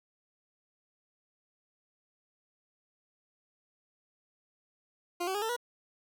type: tone with pitch steps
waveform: 20% pulse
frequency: 350 / 379.5 / 411.4 / 446.1 / 483.7 Hz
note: F4 / F#4 / G#4 / A4 / B4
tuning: +4 / +44 / -16 / +24 / -36 cents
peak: -26 dBFS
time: 5.2-5.565 s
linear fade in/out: 10 ms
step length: 73 ms
effects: none